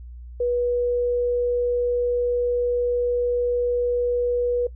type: tone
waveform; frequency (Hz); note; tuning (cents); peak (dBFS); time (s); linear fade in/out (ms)
sine; 486.6; B4; -26; -19; 0.4-4.67; 5
effects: noise-tail reverb RT60 0.1 s tail -19 dB re dry + added 60 Hz sine -36 dBFS peak until 4.75 s